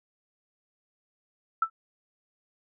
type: tone with exponential decay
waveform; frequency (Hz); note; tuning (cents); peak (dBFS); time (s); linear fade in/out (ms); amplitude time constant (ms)
sine; 1325; E6; +9; -17; 1.62-1.7; 5; 16
effects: none